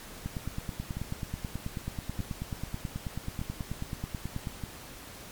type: two click trains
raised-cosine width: 5 ms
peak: -22 / -21 dBFS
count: 4 / 40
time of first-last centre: 0.97-4.637 / 0.26-4.472 s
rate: 0.818 / 9.26 Hz
effects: pink hiss -46 dBFS RMS until 5.31 s + MP3 96 kbps